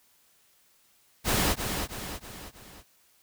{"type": "noise with echo", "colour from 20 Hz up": "pink", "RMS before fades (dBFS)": -25, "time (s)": [1.24, 1.56], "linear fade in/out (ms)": 50, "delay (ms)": 320, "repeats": 4, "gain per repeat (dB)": -6, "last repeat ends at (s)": 2.84, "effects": ["white hiss -64 dBFS RMS until 3.22 s"]}